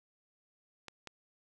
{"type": "clicks", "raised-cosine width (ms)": 0.2, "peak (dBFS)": -27, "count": 2, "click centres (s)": [0.883, 1.073], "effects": []}